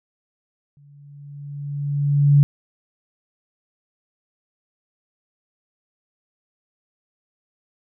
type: tone with exponential growth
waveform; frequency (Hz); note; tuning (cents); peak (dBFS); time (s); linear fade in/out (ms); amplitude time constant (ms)
sine; 143.3; D3; -42; -8; 0.77-2.43; 0; 360
effects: none